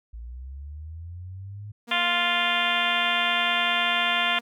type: linear sweep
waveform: sine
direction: up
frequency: 55 to 105.8 Hz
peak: -35 dBFS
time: 0.13-1.72 s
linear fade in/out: 10 ms
type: tone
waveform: sawtooth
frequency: 236.1 Hz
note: A#3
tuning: 22 cents sharp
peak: -34 dBFS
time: 1.87-4.41 s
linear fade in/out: 20 ms
type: harmonic tone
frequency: 349.2 Hz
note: F4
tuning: in tune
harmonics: 2 / 3 / 4 / 5 / 6 / 7 / 8 / 9 / 10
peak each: -30 / -30 / -30 / -30 / -30 / -30 / -30 / -30 / -30 dBFS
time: 1.91-4.39 s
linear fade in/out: 5 ms
effects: none